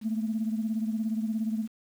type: beating tone pair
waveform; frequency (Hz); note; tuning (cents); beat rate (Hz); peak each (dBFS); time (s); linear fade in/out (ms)
sine; 217.7 / 234.7; A3 / A#3; -18 / +12; 17; -27 / -33; 0.01-1.68; 50
effects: tanh soft clip ceiling -20 dBFS + 9-bit